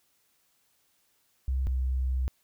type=tone pair in turn; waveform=sine; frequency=65.4 / 64.43 Hz; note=C2 / C2; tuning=0 / -26 cents; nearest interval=unison; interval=26 cents; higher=first; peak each=-25 dBFS; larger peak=neither; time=1.48-1.67 / 1.67-2.28 s; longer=second; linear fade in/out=0 ms; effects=white hiss -70 dBFS RMS until 2.43 s